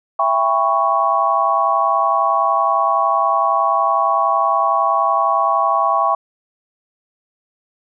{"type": "chord", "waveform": "sine", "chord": "C# half-diminished seventh", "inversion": "first", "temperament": "just", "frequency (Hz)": [665.2, 798.3, 997.9, 1108.7], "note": ["E5", "G5", "B5", "C#6"], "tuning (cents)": [16, 31, 18, 0], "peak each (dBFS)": [-20, -19, -22, -16], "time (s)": [0.19, 6.15], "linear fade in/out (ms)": 5, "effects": []}